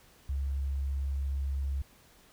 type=tone; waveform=sine; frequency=68.7 Hz; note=C#2; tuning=15 cents flat; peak=-29 dBFS; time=0.29-1.82 s; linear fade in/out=5 ms; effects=pink hiss -60 dBFS RMS until 2.32 s